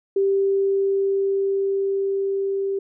sine tone with level ramp, 392.2 Hz, G4, 1 cent sharp, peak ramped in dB -16 to -21 dBFS, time 0.16-2.79 s, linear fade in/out 5 ms, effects none

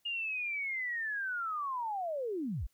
sine linear sweep, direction down, 2848 to 31.44 Hz, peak -33 dBFS, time 0.05-2.67 s, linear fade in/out 10 ms, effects white hiss -75 dBFS RMS until 2.73 s

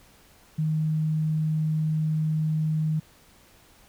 sine tone, 156 Hz, D#3, 5 cents sharp, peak -22 dBFS, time 0.58-3 s, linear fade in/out 10 ms, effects pink hiss -56 dBFS RMS until 3.88 s

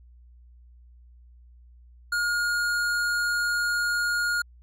sine tone with tanh clipping, 1427 Hz, F6, 37 cents sharp, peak -25 dBFS, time 2.12-4.42 s, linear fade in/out 5 ms, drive 16 dB, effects added 60 Hz sine -49 dBFS peak until 4.62 s

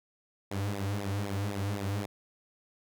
sawtooth tone with flanger, 100.2 Hz, G2, 38 cents sharp, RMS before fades -33 dBFS, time 0.51-2.06 s, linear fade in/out 5 ms, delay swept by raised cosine 0.66 to 5.36 ms, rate 3.9 Hz, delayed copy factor -0.8, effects none

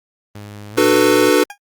sawtooth tone with pitch glide, 103.4 to 116.73 Hz, G#2 to A#2, -7 to +3 cents, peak -27 dBFS, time 0.35-1.3 s, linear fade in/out 5 ms, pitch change +210 cents, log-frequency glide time 0.71-0.77 s
square chord, B minor seventh, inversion first, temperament equal with one note detuned, 300.2 / 370 / 440 / 493.9 Hz, D4 / F#4 / A4 / B4, +38 / 0 / 0 / 0 cents, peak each -17 dBFS, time 0.77-1.44 s, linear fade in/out 10 ms
20% pulse tone with exponential decay, 812 Hz, G#5, 39 cents flat, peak -21 dBFS, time 1.5-1.58 s, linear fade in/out 2 ms, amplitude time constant 17 ms
effects Opus 32 kbps

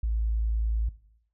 sine tone, 55.1 Hz, A1, 3 cents sharp, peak -24 dBFS, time 0.03-0.89 s, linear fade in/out 5 ms, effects noise-tail reverb RT60 0.7 s tail -17 dB re dry

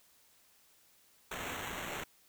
violet noise with sample-and-hold, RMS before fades -41 dBFS, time 1.31-2.04 s, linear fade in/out 5 ms, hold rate 4900 Hz, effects white hiss -66 dBFS RMS until 2.28 s

